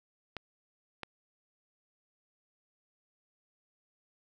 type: clicks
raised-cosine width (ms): 0.3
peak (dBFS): -22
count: 2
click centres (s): 0.367 / 1.033
effects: none